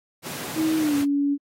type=high-pass noise; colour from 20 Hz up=pink; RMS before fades=-34 dBFS; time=0.22-1.06 s; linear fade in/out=50 ms; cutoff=120 Hz; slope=24 dB/octave
type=tone with pitch glide; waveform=sine; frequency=316.8 to 283.9 Hz; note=D#4 to C#4; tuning=+31 to +41 cents; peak=-19 dBFS; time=0.55-1.38 s; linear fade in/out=50 ms; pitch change=-190 cents; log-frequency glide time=0.78-0.97 s
effects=AAC 48 kbps